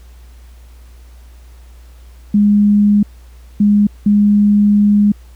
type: tone bursts at uneven times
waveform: sine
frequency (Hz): 206.1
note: G#3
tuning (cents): -13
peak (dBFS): -7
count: 3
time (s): 2.34-3.03 / 3.6-3.87 / 4.06-5.12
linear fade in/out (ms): 5
effects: added 60 Hz sine -36 dBFS peak until 5.35 s + pink hiss -51 dBFS RMS until 5.35 s

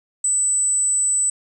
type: tone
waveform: sine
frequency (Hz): 8000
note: B8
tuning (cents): +21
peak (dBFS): -16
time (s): 0.24-1.3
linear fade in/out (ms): 5
effects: none

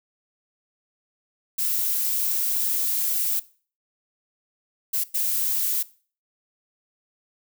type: noise bursts at uneven times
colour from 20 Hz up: violet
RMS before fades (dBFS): -24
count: 3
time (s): 1.58-3.4 / 4.93-5.04 / 5.14-5.83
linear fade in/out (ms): 10
effects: noise-tail reverb RT60 0.4 s tail -19 dB re dry

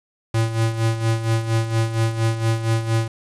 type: tone with tremolo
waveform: square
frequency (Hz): 113.1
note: A2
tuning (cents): +48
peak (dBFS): -16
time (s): 0.34-3.08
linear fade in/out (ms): 5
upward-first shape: sine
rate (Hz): 4.3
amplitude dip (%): 70
effects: resampled to 24000 Hz + 7-bit

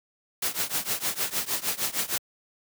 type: noise with tremolo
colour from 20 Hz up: white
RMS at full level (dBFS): -25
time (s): 0.42-2.18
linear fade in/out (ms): 5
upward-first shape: triangle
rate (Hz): 6.5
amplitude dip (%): 95
effects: high-pass 100 Hz 12 dB/octave

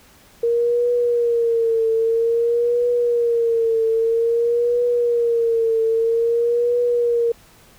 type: tone with vibrato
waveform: sine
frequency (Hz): 466.2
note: A#4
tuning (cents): 0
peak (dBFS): -15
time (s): 0.43-7.32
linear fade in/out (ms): 5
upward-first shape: triangle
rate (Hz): 0.51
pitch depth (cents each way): 70
effects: pink hiss -50 dBFS RMS until 7.78 s

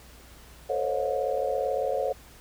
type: tone cluster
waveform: sine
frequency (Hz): 441.7 / 509 / 547 / 621 / 719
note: A4 / C5 / C#5 / D#5 / F#5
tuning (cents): +7 / -48 / -23 / -3 / -50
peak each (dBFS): -32 / -33 / -28 / -35 / -32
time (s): 0.69-2.13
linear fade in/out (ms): 10
effects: added 60 Hz sine -52 dBFS peak until 2.4 s + pink hiss -52 dBFS RMS until 2.4 s

